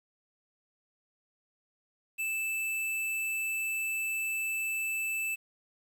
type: tone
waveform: square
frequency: 2637 Hz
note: E7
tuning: in tune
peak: -31 dBFS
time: 2.18-5.36 s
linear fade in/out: 20 ms
effects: 10-bit